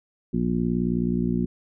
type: harmonic tone with a mistuned harmonic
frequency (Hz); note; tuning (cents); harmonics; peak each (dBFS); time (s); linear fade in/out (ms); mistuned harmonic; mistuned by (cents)
59.3; A#1; +30; 1 / 2 / 3 / 4 / 5 / 6; -34 / -32 / -25 / -25 / -35 / -31; 0.33-1.46; 10; 1; -94
effects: none